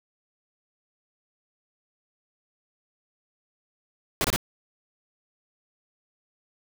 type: noise bursts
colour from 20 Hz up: pink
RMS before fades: -24 dBFS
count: 3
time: 4.21-4.361 s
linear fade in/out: 0 ms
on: 33 ms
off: 26 ms
effects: none